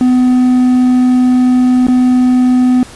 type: tone with dropouts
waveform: triangle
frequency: 251.6 Hz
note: B3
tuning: 32 cents sharp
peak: -4 dBFS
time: 0.01-2.83 s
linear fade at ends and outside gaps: 1 ms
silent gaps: 1.868-1.884 s
effects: pink hiss -34 dBFS RMS until 2.95 s + resampled to 24000 Hz